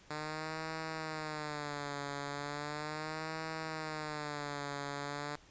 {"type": "tone with vibrato", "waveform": "5% pulse", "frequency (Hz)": 150.6, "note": "D3", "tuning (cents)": 44, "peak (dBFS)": -27, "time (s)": [0.1, 5.36], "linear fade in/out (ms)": 5, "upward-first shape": "sine", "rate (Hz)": 0.37, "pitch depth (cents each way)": 100, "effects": ["pink hiss -61 dBFS RMS until 5.5 s", "resampled to 16000 Hz"]}